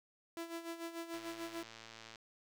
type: tone with tremolo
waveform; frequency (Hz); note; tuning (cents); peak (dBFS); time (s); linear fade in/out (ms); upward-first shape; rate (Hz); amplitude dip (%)
sawtooth; 334.3; E4; +24; -36; 0.37-1.63; 0; sine; 6.8; 70
type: click train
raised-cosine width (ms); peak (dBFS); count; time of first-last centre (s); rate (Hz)
0.2; -34; 116; 1.14-2.158; 113
effects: none